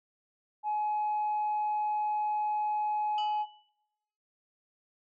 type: tone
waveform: sine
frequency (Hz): 845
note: G#5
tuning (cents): +30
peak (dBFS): -27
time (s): 0.63-3.46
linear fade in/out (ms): 50
type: tone with exponential decay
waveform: sine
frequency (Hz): 2966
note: F#7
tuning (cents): +4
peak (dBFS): -33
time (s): 3.18-3.69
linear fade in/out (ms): 1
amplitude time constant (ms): 110
effects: noise-tail reverb RT60 0.8 s tail -19 dB re dry + tanh soft clip ceiling -25 dBFS